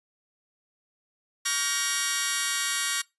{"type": "chord", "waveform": "10% pulse", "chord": "G half-diminished seventh", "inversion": "second", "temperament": "just", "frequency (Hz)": [1128.9, 1411.2, 1568, 1881.6], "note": ["Db6", "F6", "G6", "Bb6"], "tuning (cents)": [31, 18, 0, 16], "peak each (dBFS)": [-24, -25, -25, -20], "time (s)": [1.45, 3.02], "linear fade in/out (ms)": 10, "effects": ["noise-tail reverb RT60 0.2 s tail -22 dB re dry", "resampled to 24000 Hz"]}